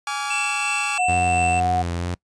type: chord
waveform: sawtooth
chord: D diminished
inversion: second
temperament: equal with one note detuned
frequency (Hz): 830.6 / 1151.1 / 1396.9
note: Ab5 / D6 / F6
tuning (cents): 0 / -35 / 0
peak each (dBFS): -24 / -24 / -28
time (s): 0.07-0.98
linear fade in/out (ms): 2
type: tone with tremolo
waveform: square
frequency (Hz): 2675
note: E7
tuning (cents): +25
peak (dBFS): -23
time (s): 0.3-1.6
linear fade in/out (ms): 5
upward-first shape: sine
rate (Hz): 2.9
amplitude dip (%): 25
type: tone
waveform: sine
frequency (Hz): 730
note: F#5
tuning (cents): -24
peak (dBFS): -18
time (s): 0.98-1.83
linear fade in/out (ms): 20
type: tone with vibrato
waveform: sawtooth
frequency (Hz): 87.31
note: F2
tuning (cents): 0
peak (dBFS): -20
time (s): 1.08-2.15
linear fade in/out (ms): 10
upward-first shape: sine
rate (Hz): 2.1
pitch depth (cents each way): 28
effects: noise-tail reverb RT60 0.1 s tail -24 dB re dry + resampled to 22050 Hz